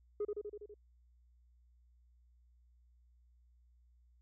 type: tone with echo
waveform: sine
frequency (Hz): 415.3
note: G#4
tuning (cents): 0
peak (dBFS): -31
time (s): 0.2-0.25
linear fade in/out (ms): 5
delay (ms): 82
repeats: 6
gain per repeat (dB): -3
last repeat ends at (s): 0.742
effects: tanh soft clip ceiling -32 dBFS + added 60 Hz sine -64 dBFS peak until 4.21 s